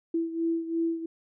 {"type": "beating tone pair", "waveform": "sine", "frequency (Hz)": [330.4, 333.3], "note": ["E4", "E4"], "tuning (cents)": [4, 19], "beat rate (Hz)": 2.9, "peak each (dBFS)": [-27, -32], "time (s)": [0.14, 1.06], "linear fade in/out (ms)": 5, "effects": []}